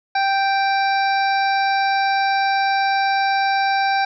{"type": "harmonic tone", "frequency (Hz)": 784, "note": "G5", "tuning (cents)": 0, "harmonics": [1, 2, 3, 5, 6, 7], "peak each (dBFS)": [-17, -23, -27, -31, -33, -34], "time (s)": [0.15, 4.05], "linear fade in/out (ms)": 5, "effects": []}